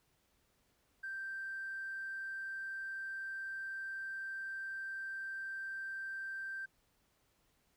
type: tone with tanh clipping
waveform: triangle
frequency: 1568 Hz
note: G6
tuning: in tune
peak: -39 dBFS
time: 1.03-6.66 s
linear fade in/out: 10 ms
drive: 1 dB
effects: pink hiss -75 dBFS RMS until 7.76 s